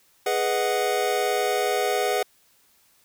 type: chord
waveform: square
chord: G# minor seventh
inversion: none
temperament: equal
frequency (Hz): 415.3 / 493.9 / 622.3 / 740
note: G#4 / B4 / D#5 / F#5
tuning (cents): 0 / 0 / 0 / 0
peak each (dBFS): -27 / -28 / -31 / -27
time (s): 0.26-2.23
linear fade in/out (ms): 5
effects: white hiss -61 dBFS RMS until 3.04 s

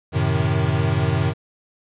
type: chord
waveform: square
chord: F# diminished seventh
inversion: none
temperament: equal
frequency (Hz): 92.5 / 110 / 130.81 / 155.56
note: F#2 / A2 / C3 / Eb3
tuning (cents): 0 / 0 / 0 / 0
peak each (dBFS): -24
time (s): 0.12-1.34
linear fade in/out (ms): 50
effects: resampled to 8000 Hz + 8-bit

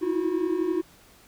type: tone cluster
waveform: triangle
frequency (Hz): 319.4 / 331 / 363.6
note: D#4 / E4 / F#4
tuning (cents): +45 / +7 / -30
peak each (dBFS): -27 / -27 / -24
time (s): 0.01-0.82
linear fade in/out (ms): 20
effects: pink hiss -55 dBFS RMS until 1.27 s

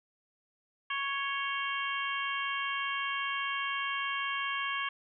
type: harmonic tone with a mistuned harmonic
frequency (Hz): 554.4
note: C#5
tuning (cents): 0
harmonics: 2 / 3 / 4 / 5 / 6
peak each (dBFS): -35 / -37 / -38 / -39 / -40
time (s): 0.9-4.89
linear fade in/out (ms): 5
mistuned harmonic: 6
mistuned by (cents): -82
effects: none

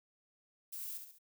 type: noise with echo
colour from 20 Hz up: violet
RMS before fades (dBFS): -44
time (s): 0.72-0.98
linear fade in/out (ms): 10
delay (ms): 69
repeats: 3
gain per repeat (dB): -6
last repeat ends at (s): 1.187
effects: none

